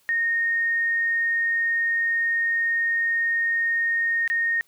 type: tone with dropouts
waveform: sine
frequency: 1849 Hz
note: A#6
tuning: 15 cents flat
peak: -20 dBFS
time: 0.09-4.61 s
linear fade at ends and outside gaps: 0 ms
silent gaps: 4.277-4.3 s
effects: white hiss -62 dBFS RMS until 4.67 s